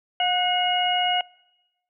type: harmonic tone with a mistuned harmonic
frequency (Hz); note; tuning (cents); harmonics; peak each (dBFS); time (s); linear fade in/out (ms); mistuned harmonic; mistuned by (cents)
721; F#5; -45; 1 / 2 / 3 / 4; -22 / -32 / -30 / -23; 0.2-1.21; 2; 2; +47
effects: noise-tail reverb RT60 1.0 s tail -25 dB re dry